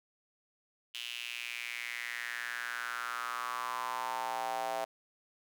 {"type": "tone with high-pass filter sweep", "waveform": "square", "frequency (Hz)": 60, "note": "B1", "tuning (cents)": -49, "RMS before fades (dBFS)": -38, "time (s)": [0.94, 4.85], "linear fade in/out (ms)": 10, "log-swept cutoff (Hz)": [3000, 690], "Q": 5.2, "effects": []}